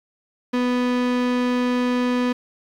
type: tone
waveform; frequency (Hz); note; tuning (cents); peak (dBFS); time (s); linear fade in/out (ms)
35% pulse; 247.6; B3; +5; -17; 0.53-2.33; 10
effects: low-pass 4000 Hz 12 dB/octave + 8-bit

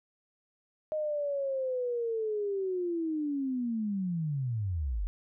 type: linear sweep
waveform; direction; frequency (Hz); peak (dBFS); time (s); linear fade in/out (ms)
sine; down; 622.3 to 41.2; -29; 0.92-5.07; 0
effects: none

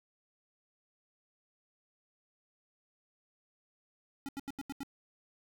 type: tone bursts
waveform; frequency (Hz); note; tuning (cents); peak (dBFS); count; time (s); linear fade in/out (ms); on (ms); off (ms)
square; 277.2; C#4; 0; -38; 6; 4.26-4.832; 0; 27; 82
effects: none

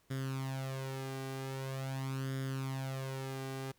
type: tone with flanger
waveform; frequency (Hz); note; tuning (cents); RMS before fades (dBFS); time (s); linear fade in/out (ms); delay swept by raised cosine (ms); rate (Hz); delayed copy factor
sawtooth; 133.5; C3; +35; -39; 0.1-3.72; 10; 0.58 to 2.58; 0.44; +0.7
effects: pink hiss -71 dBFS RMS until 3.78 s

